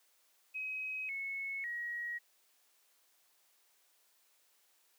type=tone with pitch steps; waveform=sine; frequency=2537 / 2196 / 1900.6 Hz; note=D#7 / C#7 / A#6; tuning=+33 / -17 / +33 cents; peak=-37 dBFS; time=0.54-2.19 s; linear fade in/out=20 ms; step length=550 ms; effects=white hiss -71 dBFS RMS until 4.98 s + high-pass 400 Hz 12 dB/octave